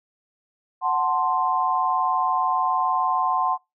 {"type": "chord", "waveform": "sine", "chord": "F# diminished", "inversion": "none", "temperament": "equal", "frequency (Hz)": [740, 880, 1046.5], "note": ["F#5", "A5", "C6"], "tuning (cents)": [0, 0, 0], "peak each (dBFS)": [-24, -26, -22], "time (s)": [0.81, 3.58], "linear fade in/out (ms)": 50, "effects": ["noise-tail reverb RT60 0.2 s tail -24 dB re dry"]}